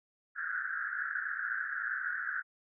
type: band-pass noise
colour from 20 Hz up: white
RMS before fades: -36 dBFS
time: 0.35-2.43 s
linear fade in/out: 50 ms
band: 1400 to 1700 Hz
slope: 96 dB/octave
effects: none